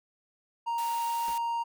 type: tone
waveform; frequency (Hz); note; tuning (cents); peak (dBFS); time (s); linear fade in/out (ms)
triangle; 932.3; A#5; 0; -26; 0.66-1.64; 20
type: high-pass noise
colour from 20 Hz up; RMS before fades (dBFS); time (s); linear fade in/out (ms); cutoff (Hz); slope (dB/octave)
white; -43; 0.78-1.38; 2; 1200; 96
type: noise with exponential decay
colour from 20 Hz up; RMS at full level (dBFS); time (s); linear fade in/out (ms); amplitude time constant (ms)
pink; -42; 1.28-1.41; 0; 28
effects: none